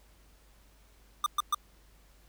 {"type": "tone bursts", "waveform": "square", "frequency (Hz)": 1200, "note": "D6", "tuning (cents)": 37, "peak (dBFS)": -25, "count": 3, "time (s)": [1.24, 1.546], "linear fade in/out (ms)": 2, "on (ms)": 22, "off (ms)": 120, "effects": ["added 50 Hz sine -59 dBFS peak until 2.28 s", "pink hiss -64 dBFS RMS until 2.28 s"]}